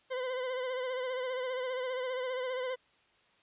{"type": "tone with vibrato", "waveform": "40% pulse", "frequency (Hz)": 510, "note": "C5", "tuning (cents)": -44, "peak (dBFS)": -32, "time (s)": [0.1, 2.76], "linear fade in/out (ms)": 20, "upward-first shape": "sine", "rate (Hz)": 15, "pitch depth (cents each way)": 47, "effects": ["white hiss -67 dBFS RMS until 3.42 s", "resampled to 8000 Hz"]}